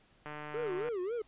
click train, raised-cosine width 0.5 ms, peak -28 dBFS, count 95, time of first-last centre 0.26-0.887 s, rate 150 Hz
triangle tone with vibrato, 415.3 Hz, G#4, in tune, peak -31 dBFS, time 0.54-1.22 s, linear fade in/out 5 ms, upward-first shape sine, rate 3.7 Hz, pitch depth 260 cents each way
effects pink hiss -66 dBFS RMS until 1.27 s + resampled to 8000 Hz

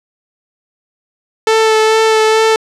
sawtooth tone with vibrato, 440 Hz, A4, in tune, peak -4 dBFS, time 1.47-2.56 s, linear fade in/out 2 ms, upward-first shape sine, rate 2.3 Hz, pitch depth 15 cents each way, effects low-pass 7000 Hz 12 dB/octave

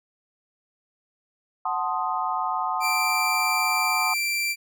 sine chord, F# diminished seventh, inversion none, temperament equal, 740 / 880 / 1046.5 / 1244.5 Hz, F#5 / A5 / C6 / Eb6, 0 / 0 / 0 / 0 cents, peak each -29 dBFS, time 1.65-4.14 s, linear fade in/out 5 ms
sawtooth tone, 2352 Hz, D7, 2 cents sharp, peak -20 dBFS, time 2.8-4.56 s, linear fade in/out 50 ms
effects none

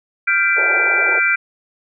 sine chord, G dominant seventh, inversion third, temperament equal with one note detuned, 1396.9 / 1568 / 2001 / 2349 Hz, F6 / G6 / B6 / D7, 0 / 0 / +22 / 0 cents, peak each -19 / -19 / -22 / -16 dBFS, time 0.27-1.36 s, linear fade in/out 10 ms
pink band-pass noise, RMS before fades -26 dBFS, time 0.56-1.2 s, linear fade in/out 20 ms, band 350 to 920 Hz, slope 96 dB/octave
effects none

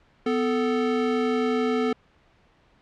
square tone pair together, 249.7 / 440 Hz, B3 / A4, +19 / 0 cents, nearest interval minor seventh, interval 981 cents, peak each -25 / -25 dBFS, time 0.26-1.93 s, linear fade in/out 5 ms, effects pink hiss -60 dBFS RMS until 2.81 s + low-pass 3000 Hz 12 dB/octave

